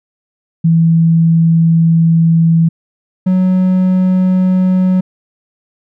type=tone pair in turn; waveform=sine / triangle; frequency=164.81 / 184.99 Hz; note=E3 / F#3; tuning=0 / 0 cents; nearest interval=major second; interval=200 cents; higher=second; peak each=-6 dBFS; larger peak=neither; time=0.64-2.69 / 3.26-5.01 s; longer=first; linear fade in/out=10 ms; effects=none